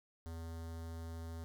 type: tone with notch filter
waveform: square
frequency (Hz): 82.41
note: E2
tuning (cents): 0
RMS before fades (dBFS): -45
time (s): 0.26-1.44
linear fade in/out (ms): 0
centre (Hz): 2500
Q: 1.4
effects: none